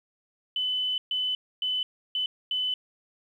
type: tone bursts at uneven times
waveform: sine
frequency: 3013 Hz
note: F#7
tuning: 31 cents sharp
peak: -25 dBFS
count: 5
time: 0.56-0.98 / 1.11-1.35 / 1.62-1.83 / 2.15-2.26 / 2.51-2.74 s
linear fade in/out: 2 ms
effects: 10-bit